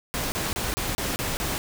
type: noise bursts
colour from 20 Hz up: pink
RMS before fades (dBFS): -28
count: 7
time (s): 0.14-1.58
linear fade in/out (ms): 0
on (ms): 180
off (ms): 30
effects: none